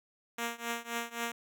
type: tone with tremolo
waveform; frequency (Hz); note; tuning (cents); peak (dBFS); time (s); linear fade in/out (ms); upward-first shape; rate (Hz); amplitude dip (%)
5% pulse; 234; A#3; +7; -20; 0.38-1.32; 5; triangle; 3.8; 95
effects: none